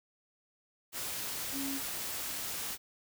sine tone in noise, 273.4 Hz, C#4, 24 cents flat, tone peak -36 dBFS, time 1.52-1.81 s, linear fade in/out 50 ms, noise white, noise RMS -38 dBFS, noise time 0.92-2.78 s, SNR -1 dB, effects none

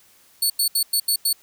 15% pulse tone bursts at uneven times, 4435 Hz, C#8, in tune, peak -11 dBFS, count 6, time 0.42-0.5 / 0.59-0.68 / 0.75-0.83 / 0.93-1 / 1.08-1.16 / 1.25-1.33 s, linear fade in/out 5 ms, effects white hiss -55 dBFS RMS until 1.42 s

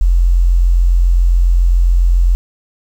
sine tone, 43.65 Hz, F1, in tune, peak -7 dBFS, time 0.01-2.35 s, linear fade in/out 0 ms, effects 7-bit

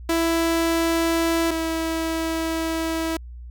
sawtooth tone pair in turn, 331.3 / 325.6 Hz, E4 / E4, +9 / -21 cents, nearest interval unison, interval 30 cents, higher first, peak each -15 / -19 dBFS, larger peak first, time 0.09-1.51 / 1.51-3.17 s, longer second, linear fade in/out 5 ms, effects added 60 Hz sine -35 dBFS peak until 3.5 s

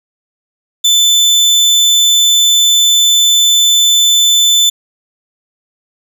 30% pulse tone, 3520 Hz, A7, in tune, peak -4 dBFS, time 0.84-4.7 s, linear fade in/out 10 ms, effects none

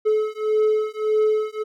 triangle beating tone pair, 429.6 / 431.3 Hz, A4 / A4, -41 / -35 cents, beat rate 1.7 Hz, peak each -19 dBFS, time 0.05-1.64 s, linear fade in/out 20 ms, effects none

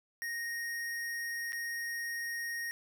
square tone with dropouts, 1864.7 Hz, A#6, in tune, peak -36 dBFS, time 0.22-2.71 s, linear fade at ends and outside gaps 0 ms, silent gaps 1.522-1.53 s, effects none

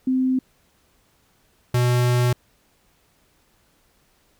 sine / square tone pair in turn, 258.7 / 122.9 Hz, C4 / B2, -19 / -8 cents, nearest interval octave + minor second, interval 1289 cents, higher first, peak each -17 dBFS, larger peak neither, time 0.07-0.39 / 1.74-2.33 s, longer second, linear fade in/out 5 ms, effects pink hiss -62 dBFS RMS until 4.39 s

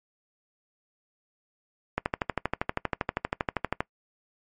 click train, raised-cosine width 0.5 ms, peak -10 dBFS, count 24, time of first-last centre 1.98-3.805 s, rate 12.6 Hz, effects noise-tail reverb RT60 0.1 s tail -22 dB re dry + MP3 48 kbps

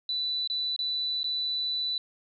sine tone with dropouts, 3977 Hz, B7, 11 cents sharp, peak -27 dBFS, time 0.09-1.98 s, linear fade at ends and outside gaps 2 ms, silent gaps 0.475-0.499 / 0.763-0.79 / 1.232-1.242 s, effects none

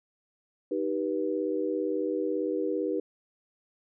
sine chord, Eb augmented, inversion none, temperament just, 311.1 / 388.9 / 486.1 Hz, Eb4 / G4 / B4, 0 / -14 / -28 cents, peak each -31 dBFS, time 0.71-3 s, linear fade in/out 5 ms, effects none

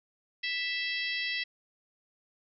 harmonic tone with a mistuned harmonic, 659.3 Hz, E5, in tune, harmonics 3 / 4 / 5 / 6 / 7 / 8, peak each -34 / -36 / -38 / -40 / -41 / -42 dBFS, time 0.43-1.44 s, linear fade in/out 10 ms, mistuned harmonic 5, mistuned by -21 cents, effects none

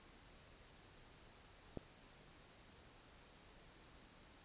click, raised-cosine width 2 ms, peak -30 dBFS, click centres 1.773 s, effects pink hiss -63 dBFS RMS until 4.44 s + resampled to 8000 Hz

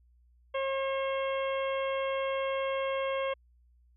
harmonic tone with a mistuned harmonic, 539 Hz, C#5, 49 cents flat, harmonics 1 / 2 / 3 / 4 / 5 / 6, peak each -30 / -36 / -44 / -41 / -44 / -45 dBFS, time 0.54-3.34 s, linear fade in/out 10 ms, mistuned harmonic 5, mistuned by +16 cents, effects added 60 Hz sine -60 dBFS peak until 3.96 s

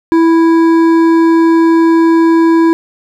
triangle tone with hard clipping, 329.6 Hz, E4, in tune, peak -7 dBFS, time 0.12-2.73 s, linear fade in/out 0 ms, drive 13 dB, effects none

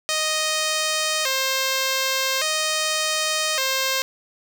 5% pulse tone with vibrato, 574 Hz, D5, 40 cents flat, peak -9 dBFS, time 0.09-4.02 s, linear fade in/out 0 ms, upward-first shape square, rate 0.43 Hz, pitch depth 140 cents each way, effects none

